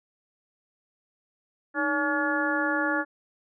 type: harmonic tone with a mistuned harmonic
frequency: 284.5 Hz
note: C#4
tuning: 45 cents sharp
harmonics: 1 / 2 / 3 / 4 / 5 / 6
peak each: -29 / -32 / -33 / -34 / -29 / -29 dBFS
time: 1.74-3.05 s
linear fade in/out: 50 ms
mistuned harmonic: 1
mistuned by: +140 cents
effects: none